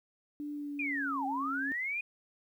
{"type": "tone with pitch glide", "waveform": "sine", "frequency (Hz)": [293.7, 274], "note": ["D4", "C#4"], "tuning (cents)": [0, -20], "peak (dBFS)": -36, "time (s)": [0.4, 1.72], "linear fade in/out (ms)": 0, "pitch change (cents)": -120, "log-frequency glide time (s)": [0.53, 1.24]}
{"type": "linear two-way sweep", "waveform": "sine", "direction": "down then up", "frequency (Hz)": [2489, 750, 2489], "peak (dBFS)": -32, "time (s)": [0.79, 2.01], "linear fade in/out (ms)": 5, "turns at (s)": 1.26}
{"effects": ["11-bit"]}